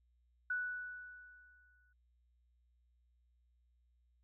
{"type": "tone with exponential decay", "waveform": "sine", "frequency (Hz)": 1480, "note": "F#6", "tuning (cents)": 0, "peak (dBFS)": -33, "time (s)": [0.5, 1.93], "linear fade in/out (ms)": 5, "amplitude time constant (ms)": 310, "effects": ["added 60 Hz sine -70 dBFS peak until 4.23 s"]}